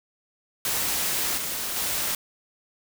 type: noise with level steps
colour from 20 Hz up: white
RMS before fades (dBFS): -26 / -30 / -27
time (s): 0.65-2.15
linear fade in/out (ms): 2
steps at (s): 1.37 / 1.76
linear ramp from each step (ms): 5
effects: none